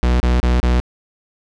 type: tone bursts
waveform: 45% pulse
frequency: 61 Hz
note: B1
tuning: 21 cents flat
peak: -12 dBFS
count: 4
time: 0.03-0.8 s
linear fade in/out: 0 ms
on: 170 ms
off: 30 ms
effects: low-pass 5000 Hz 12 dB/octave